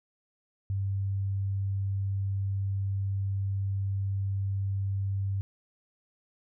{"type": "tone", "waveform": "sine", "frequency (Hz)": 98, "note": "G2", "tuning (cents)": 0, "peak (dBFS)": -27, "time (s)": [0.7, 5.41], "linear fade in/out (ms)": 0, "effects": []}